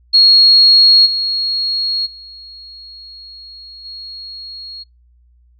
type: tone with level steps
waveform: sine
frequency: 4301 Hz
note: C8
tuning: 47 cents sharp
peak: -5 / -15 / -33 / -28 dBFS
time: 0.13-4.84 s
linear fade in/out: 20 ms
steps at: 1.05 / 2.05 / 3.84 s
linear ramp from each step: 20 ms
effects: noise-tail reverb RT60 0.2 s tail -24 dB re dry + added 60 Hz sine -48 dBFS peak until 5.59 s